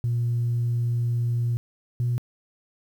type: tone pair in turn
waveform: sine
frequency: 118.9 / 121.26 Hz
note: A#2 / B2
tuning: +35 / -31 cents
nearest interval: unison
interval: 34 cents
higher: second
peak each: -20 dBFS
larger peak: neither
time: 0.04-1.57 / 2-2.18 s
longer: first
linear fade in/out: 0 ms
effects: tanh soft clip ceiling -18 dBFS + 9-bit